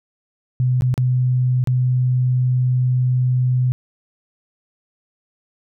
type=tone with dropouts; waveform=sine; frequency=126.4 Hz; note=B2; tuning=41 cents sharp; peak=-14 dBFS; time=0.6-3.72 s; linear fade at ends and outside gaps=0 ms; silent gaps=0.809-0.821 / 0.941-0.978 / 1.64-1.673 s; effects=none